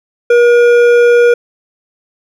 sine tone with hard clipping, 478.5 Hz, A#4, 45 cents sharp, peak -6 dBFS, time 0.3-1.34 s, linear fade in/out 5 ms, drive 9 dB, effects none

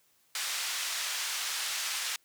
white band-pass noise, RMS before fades -34 dBFS, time 0.35-2.16 s, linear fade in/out 2 ms, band 1200 to 6800 Hz, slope 12 dB/octave, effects white hiss -68 dBFS RMS until 2.24 s + high-pass 80 Hz 12 dB/octave

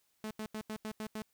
sawtooth tone bursts, 216.3 Hz, A3, 29 cents flat, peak -34 dBFS, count 7, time 0.24-1.219 s, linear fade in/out 0 ms, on 67 ms, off 85 ms, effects white hiss -75 dBFS RMS until 1.33 s

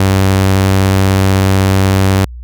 sawtooth tone, 96.1 Hz, G2, 34 cents flat, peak -4 dBFS, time 0-2.25 s, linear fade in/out 5 ms, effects added 60 Hz sine -25 dBFS peak until 2.43 s

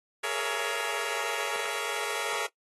10% pulse chord, A# half-diminished seventh, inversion third, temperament just, 419.5 / 466.2 / 559.4 / 671.3 Hz, G#4 / A#4 / C#5 / E5, +17 / 0 / +16 / +31 cents, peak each -27 / -26 / -28 / -30 dBFS, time 0.23-2.47 s, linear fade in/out 10 ms, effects noise-tail reverb RT60 0.1 s tail -20 dB re dry + AAC 32 kbps

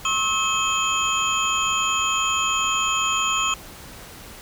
sine tone cluster, 1084 / 1292 / 2559 / 3173 / 6890 Hz, C#6 / E6 / D#7 / G7 / A8, -39 / -35 / +48 / +20 / -37 cents, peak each -26 dBFS, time 0.05-3.54 s, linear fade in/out 2 ms, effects pink hiss -41 dBFS RMS until 4.41 s

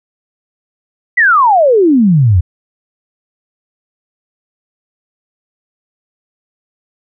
sine exponential sweep, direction down, 2022 to 81.8 Hz, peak -5 dBFS, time 1.17-2.41 s, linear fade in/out 10 ms, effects none

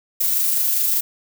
violet noise with amplitude modulation, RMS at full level -18 dBFS, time 0.2-1.01 s, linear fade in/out 10 ms, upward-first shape sine, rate 25 Hz, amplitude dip 25%, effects none

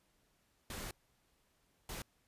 pink noise bursts at uneven times, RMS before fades -44 dBFS, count 2, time 0.7-0.91 / 1.89-2.02 s, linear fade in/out 2 ms, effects pink hiss -75 dBFS RMS until 2.27 s + resampled to 32000 Hz

